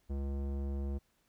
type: tone with low-pass filter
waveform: square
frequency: 69.3 Hz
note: C#2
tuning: in tune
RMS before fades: -36 dBFS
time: 0.09-0.99 s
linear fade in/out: 20 ms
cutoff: 490 Hz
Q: 0.82
effects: pink hiss -74 dBFS RMS until 1.28 s